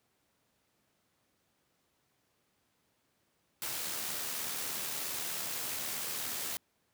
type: noise with amplitude modulation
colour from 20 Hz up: white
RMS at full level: -36 dBFS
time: 3.62-6.57 s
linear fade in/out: 0 ms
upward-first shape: sine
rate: 76.8 Hz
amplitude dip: 30%
effects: pink hiss -75 dBFS RMS until 6.93 s + high-pass 100 Hz 12 dB/octave